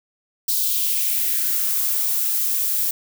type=noise with high-pass filter sweep; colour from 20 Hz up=violet; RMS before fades=-21 dBFS; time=0.48-2.91 s; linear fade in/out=5 ms; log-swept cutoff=4300 to 330 Hz; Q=2.5; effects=none